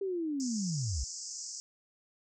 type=linear sweep; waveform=sine; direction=down; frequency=400 to 55.1 Hz; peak=-31 dBFS; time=0.01-1.04 s; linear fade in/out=5 ms
type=band-pass noise; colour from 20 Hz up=white; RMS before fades=-42 dBFS; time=0.4-1.6 s; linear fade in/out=0 ms; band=4900 to 7600 Hz; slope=96 dB/octave
effects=none